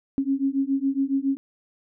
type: beating tone pair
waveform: sine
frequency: 269.3 / 276.5 Hz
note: C#4 / C#4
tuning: -50 / -4 cents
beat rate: 7.2 Hz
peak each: -24 dBFS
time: 0.18-1.37 s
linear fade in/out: 0 ms
effects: none